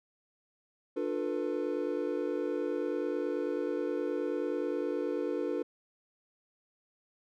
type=chord; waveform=triangle; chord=B half-diminished seventh; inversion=first; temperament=just; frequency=296.3 / 355.6 / 444.5 / 493.9 Hz; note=D4 / F4 / A4 / B4; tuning=+15 / +31 / +18 / 0 cents; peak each=-34 dBFS; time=0.96-5.63 s; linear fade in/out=10 ms; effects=none